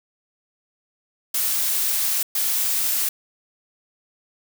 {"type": "noise bursts at uneven times", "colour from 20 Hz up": "blue", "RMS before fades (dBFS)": -22, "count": 2, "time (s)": [[1.34, 2.23], [2.35, 3.09]], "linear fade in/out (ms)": 5, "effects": []}